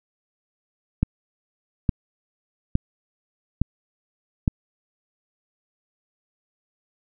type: click train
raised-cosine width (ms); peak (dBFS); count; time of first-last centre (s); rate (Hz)
5; -6; 5; 1.03-4.478; 1.16
effects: none